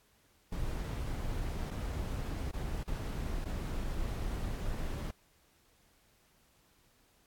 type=noise with dropouts; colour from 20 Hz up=brown; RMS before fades=-36 dBFS; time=0.52-5.11 s; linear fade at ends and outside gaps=5 ms; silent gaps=1.706-1.711 / 2.513-2.537 / 2.832-2.876 / 3.446-3.454 s; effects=pink hiss -68 dBFS RMS until 7.26 s + AAC 64 kbps